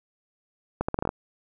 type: accelerating click train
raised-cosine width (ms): 1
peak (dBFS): -11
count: 8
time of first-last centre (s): 0.81-1.091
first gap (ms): 75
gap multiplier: 0.78
effects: none